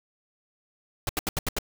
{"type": "noise bursts", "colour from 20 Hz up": "pink", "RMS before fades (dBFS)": -27, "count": 6, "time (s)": [1.07, 1.587], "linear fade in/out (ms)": 2, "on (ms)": 22, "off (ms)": 77, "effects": []}